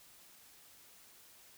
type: silence
effects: white hiss -60 dBFS RMS until 1.57 s